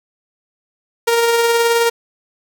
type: tone with tremolo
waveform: sawtooth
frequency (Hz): 466.2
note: A#4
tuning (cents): 0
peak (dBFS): -7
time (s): 1.07-1.9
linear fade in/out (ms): 10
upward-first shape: sine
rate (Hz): 19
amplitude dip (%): 30
effects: none